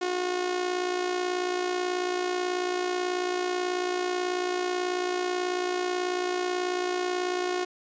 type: tone with amplitude modulation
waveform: sawtooth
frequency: 361.6 Hz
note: F#4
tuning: 40 cents flat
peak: -20 dBFS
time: 0.01-7.65 s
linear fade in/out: 10 ms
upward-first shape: sine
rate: 58.3 Hz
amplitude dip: 55%
effects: resampled to 16000 Hz